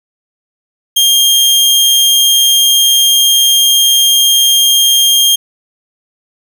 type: tone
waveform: sawtooth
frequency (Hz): 3214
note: G7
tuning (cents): +43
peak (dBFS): -3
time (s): 0.96-5.36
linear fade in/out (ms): 10
effects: none